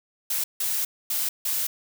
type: noise bursts at uneven times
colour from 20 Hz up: blue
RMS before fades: -26 dBFS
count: 4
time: 0.3-0.44 / 0.6-0.85 / 1.1-1.29 / 1.45-1.67 s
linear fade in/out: 5 ms
effects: none